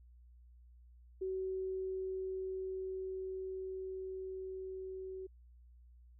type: tone with level ramp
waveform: sine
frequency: 377.5 Hz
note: F#4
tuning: 35 cents sharp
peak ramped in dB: -35 to -42 dBFS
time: 1.21-5.27 s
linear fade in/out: 10 ms
effects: added 60 Hz sine -57 dBFS peak until 6.19 s